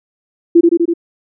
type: tone with echo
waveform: sine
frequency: 339.3 Hz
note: F4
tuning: 50 cents flat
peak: -3 dBFS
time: 0.55-0.61 s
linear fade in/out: 10 ms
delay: 82 ms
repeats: 4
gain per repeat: -2 dB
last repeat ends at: 0.938 s
effects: none